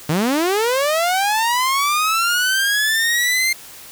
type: linear sweep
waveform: sawtooth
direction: up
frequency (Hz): 142.7 to 2113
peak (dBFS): -12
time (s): 0.09-3.53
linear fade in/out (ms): 5
effects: white hiss -39 dBFS RMS until 3.91 s